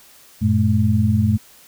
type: tone cluster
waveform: sine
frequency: 92.8 / 113.1 / 214.3 Hz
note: F#2 / A2 / A3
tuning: +6 / +48 / -45 cents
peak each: -18 dBFS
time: 0.41-1.38 s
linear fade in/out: 20 ms
effects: white hiss -48 dBFS RMS until 1.67 s